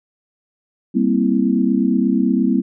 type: chord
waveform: sine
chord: C dominant seventh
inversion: second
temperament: equal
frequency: 196 / 233.1 / 261.6 / 329.6 Hz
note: G3 / Bb3 / C4 / E4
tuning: 0 / 0 / 0 / 0 cents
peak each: -19 / -18 / -18 / -22 dBFS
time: 0.94-2.62 s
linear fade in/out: 20 ms
effects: none